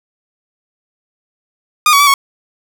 sawtooth tone with pitch steps, 1221 / 1128 / 1152 / 1106 Hz, D#6 / C#6 / D6 / C#6, -33 / +30 / -34 / -4 cents, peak -3 dBFS, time 1.86-2.14 s, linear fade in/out 2 ms, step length 70 ms, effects none

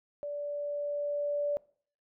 sine tone with level ramp, 581 Hz, D5, 19 cents flat, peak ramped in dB -34 to -27 dBFS, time 0.23-1.57 s, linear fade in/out 0 ms, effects noise-tail reverb RT60 0.5 s tail -22 dB re dry

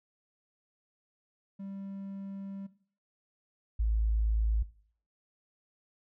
triangle / sine tone pair in turn, 196 / 54.4 Hz, G3 / A1, 0 / -19 cents, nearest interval octave + minor seventh, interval 2219 cents, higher first, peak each -37 / -25 dBFS, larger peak second, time 1.59-2.67 / 3.79-4.63 s, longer first, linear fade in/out 10 ms, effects noise-tail reverb RT60 0.5 s tail -17 dB re dry

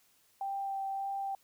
sine tone with vibrato, 784 Hz, G5, in tune, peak -33 dBFS, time 0.41-1.35 s, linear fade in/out 2 ms, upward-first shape sine, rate 1.7 Hz, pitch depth 10 cents each way, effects white hiss -68 dBFS RMS until 1.43 s

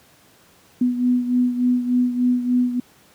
sine beating tone pair, 246.9 / 250.3 Hz, B3 / B3, 0 / +23 cents, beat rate 3.4 Hz, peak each -17 / -23 dBFS, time 0.81-2.8 s, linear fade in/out 5 ms, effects pink hiss -53 dBFS RMS until 3.14 s + high-pass 100 Hz 12 dB/octave

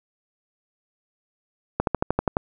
slowing click train, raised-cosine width 1 ms, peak -6 dBFS, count 8, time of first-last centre 1.8-2.369 s, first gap 72 ms, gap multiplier 1.04, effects none

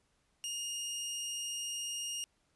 20% pulse tone, 2841 Hz, F7, 29 cents sharp, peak -32 dBFS, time 0.44-2.24 s, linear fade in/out 0 ms, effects pink hiss -75 dBFS RMS until 2.55 s + resampled to 24000 Hz

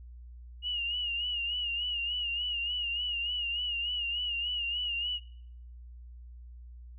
sine tone with vibrato, 2866 Hz, F7, 44 cents sharp, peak -30 dBFS, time 0.62-5.2 s, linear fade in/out 50 ms, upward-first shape sine, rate 3.4 Hz, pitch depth 62 cents each way, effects noise-tail reverb RT60 0.7 s tail -24 dB re dry + added 60 Hz sine -45 dBFS peak until 6.98 s

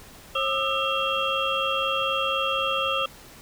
sine tone cluster, 540 / 1208 / 1312 / 2733 / 3242 Hz, C#5 / D6 / E6 / F7 / G#7, -45 / +48 / -9 / -38 / -42 cents, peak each -29 dBFS, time 0.35-3.06 s, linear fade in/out 5 ms, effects pink hiss -47 dBFS RMS until 3.41 s

